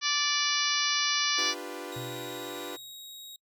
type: harmonic tone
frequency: 584 Hz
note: D5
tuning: 10 cents flat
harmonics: 2 / 3 / 4 / 5 / 6 / 7 / 8 / 9 / 10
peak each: -34 / -34 / -34 / -34 / -34 / -34 / -34 / -34 / -34 dBFS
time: 0.01-1.55 s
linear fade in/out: 50 ms
type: chord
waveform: sawtooth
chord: G dominant seventh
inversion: second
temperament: equal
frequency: 293.7 / 349.2 / 392 / 493.9 Hz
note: D4 / F4 / G4 / B4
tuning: 0 / 0 / 0 / 0 cents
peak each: -39 / -38 / -40 / -38 dBFS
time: 1.37-2.77 s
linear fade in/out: 20 ms
type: tone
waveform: sawtooth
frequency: 3791 Hz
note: A#7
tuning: 28 cents sharp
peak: -40 dBFS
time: 1.92-3.36 s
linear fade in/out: 2 ms
type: tone with exponential decay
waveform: sine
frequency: 124.8 Hz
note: B2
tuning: 19 cents sharp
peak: -36 dBFS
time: 1.96-2.93 s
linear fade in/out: 5 ms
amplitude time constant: 210 ms
effects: noise-tail reverb RT60 0.1 s tail -26 dB re dry